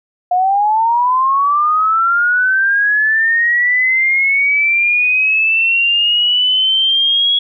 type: linear sweep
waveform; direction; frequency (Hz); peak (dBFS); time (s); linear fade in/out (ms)
sine; up; 710 to 3345; -10; 0.31-7.39; 5
effects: none